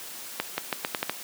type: accelerating click train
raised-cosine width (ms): 0.3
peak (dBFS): -9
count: 7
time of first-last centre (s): 0.4-1.096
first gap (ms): 180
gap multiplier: 0.82
effects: white hiss -40 dBFS RMS until 1.23 s + high-pass 200 Hz 12 dB/octave